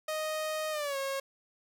sawtooth tone with pitch glide, 622.3 to 544.9 Hz, D#5 to C#5, 0 to -30 cents, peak -28 dBFS, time 0.08-1.2 s, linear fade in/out 5 ms, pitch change -230 cents, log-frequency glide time 0.71-0.97 s, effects none

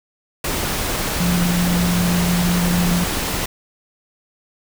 sine tone in noise, 175.6 Hz, F3, 10 cents sharp, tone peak -16 dBFS, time 1.2-3.04 s, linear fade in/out 5 ms, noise pink, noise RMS -22 dBFS, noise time 0.44-3.46 s, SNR +3 dB, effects none

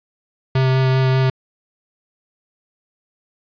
square tone with vibrato, 131.2 Hz, C3, 5 cents sharp, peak -14 dBFS, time 0.55-1.3 s, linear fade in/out 5 ms, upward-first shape sine, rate 5.1 Hz, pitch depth 10 cents each way, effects resampled to 11025 Hz + 7-bit

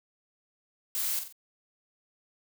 blue noise with echo, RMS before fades -31 dBFS, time 0.95-1.19 s, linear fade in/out 0 ms, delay 45 ms, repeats 3, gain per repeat -7 dB, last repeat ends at 1.325 s, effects none

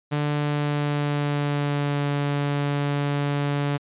sawtooth tone with pitch glide, 147.3 to 143.52 Hz, D3 to D3, +6 to -40 cents, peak -18 dBFS, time 0.11-3.78 s, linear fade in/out 20 ms, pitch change -46 cents, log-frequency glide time 0.32-2.09 s, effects resampled to 8000 Hz

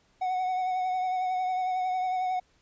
triangle tone with vibrato, 740 Hz, F#5, in tune, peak -24 dBFS, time 0.21-2.4 s, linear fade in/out 10 ms, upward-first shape triangle, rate 11 Hz, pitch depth 29 cents each way, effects pink hiss -66 dBFS RMS until 2.61 s + resampled to 16000 Hz

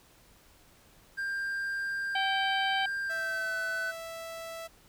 triangle tone with pitch glide, 1592 to 1506.1 Hz, G6 to F#6, +26 to +30 cents, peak -29 dBFS, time 1.17-3.92 s, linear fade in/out 20 ms, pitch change -96 cents, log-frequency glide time 3.03-3.56 s
harmonic tone, 773 Hz, G5, 24 cents flat, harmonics 1 / 3 / 4 / 5 / 6, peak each -30 / -37 / -33 / -43 / -45 dBFS, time 2.15-2.86 s, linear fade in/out 5 ms
sawtooth tone, 659.3 Hz, E5, in tune, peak -35 dBFS, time 3.09-4.68 s, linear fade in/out 20 ms
effects pink hiss -60 dBFS RMS until 4.88 s

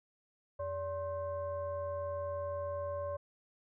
sine tone with frequency modulation, 574 Hz, D5, 40 cents flat, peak -35 dBFS, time 0.59-3.17 s, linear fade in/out 10 ms, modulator 487 Hz, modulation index 0.74, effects none

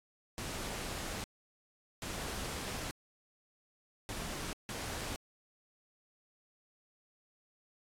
pink noise bursts at uneven times, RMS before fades -40 dBFS, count 4, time 0.38-1.24 / 2.02-2.91 / 4.09-4.53 / 4.69-5.16 s, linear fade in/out 0 ms, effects low-pass 11000 Hz 12 dB/octave + AAC 64 kbps

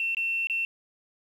sine tone with dropouts, 2700 Hz, E7, 41 cents sharp, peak -25 dBFS, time 0-0.65 s, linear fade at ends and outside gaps 1 ms, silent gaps 0.148-0.169 / 0.471-0.498 s, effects 9-bit

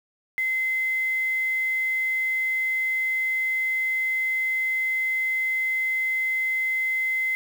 sine tone with quantisation, 2060 Hz, C7, 28 cents flat, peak -22 dBFS, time 0.38-7.35 s, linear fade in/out 0 ms, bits 7, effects none

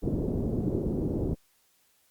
white low-pass noise, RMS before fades -29 dBFS, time 0.02-1.35 s, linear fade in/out 20 ms, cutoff 380 Hz, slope 24 dB/octave, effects white hiss -67 dBFS RMS until 2.1 s + Opus 48 kbps

